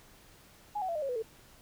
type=tone with pitch steps; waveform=sine; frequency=832 / 749.8 / 675.8 / 609.1 / 548.9 / 494.7 / 445.9 Hz; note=G#5 / F#5 / E5 / D#5 / C#5 / B4 / A4; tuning=+3 / +23 / +43 / -37 / -17 / +3 / +23 cents; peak=-31 dBFS; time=0.75-1.226 s; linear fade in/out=10 ms; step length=68 ms; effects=pink hiss -58 dBFS RMS until 1.61 s